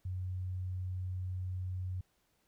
sine tone, 92 Hz, F#2, 9 cents flat, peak -35 dBFS, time 0.05-2.01 s, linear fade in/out 5 ms, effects pink hiss -75 dBFS RMS until 2.47 s

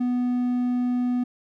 triangle tone, 246.9 Hz, B3, in tune, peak -19 dBFS, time 0-1.24 s, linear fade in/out 10 ms, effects none

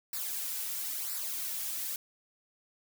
blue noise with flanger, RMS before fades -36 dBFS, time 0.13-1.96 s, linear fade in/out 2 ms, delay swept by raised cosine 0.31 to 2.91 ms, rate 1 Hz, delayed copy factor -0.7, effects none

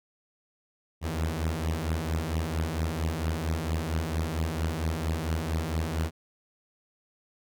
sawtooth beating tone pair, 77.7 / 82.1 Hz, D#2 / E2, -2 / -6 cents, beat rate 4.4 Hz, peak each -27 / -26 dBFS, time 1.01-6.11 s, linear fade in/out 50 ms, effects none

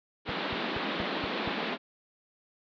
pink band-pass noise, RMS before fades -33 dBFS, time 0.25-1.78 s, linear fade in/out 50 ms, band 180 to 4100 Hz, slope 48 dB/octave
click train, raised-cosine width 5 ms, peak -25 dBFS, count 6, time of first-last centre 0.29-1.475 s, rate 4.22 Hz
effects high-pass 60 Hz 12 dB/octave

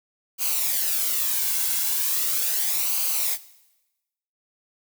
blue noise with flanger, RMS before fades -24 dBFS, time 0.38-3.38 s, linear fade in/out 50 ms, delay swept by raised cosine 0.55 to 1.65 ms, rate 0.38 Hz, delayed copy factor -0.6, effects noise-tail reverb RT60 1.0 s tail -18 dB re dry

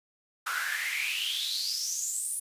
pink noise with high-pass filter sweep, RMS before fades -32 dBFS, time 0.46-2.4 s, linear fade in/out 10 ms, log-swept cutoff 1300 to 10000 Hz, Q 8.5, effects resampled to 32000 Hz

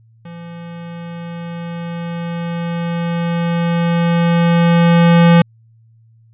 square tone with level ramp, 170 Hz, F3, 46 cents flat, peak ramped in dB -31 to -6 dBFS, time 0.25-5.42 s, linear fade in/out 5 ms, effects added 113 Hz sine -46 dBFS peak until 6.33 s + resampled to 8000 Hz

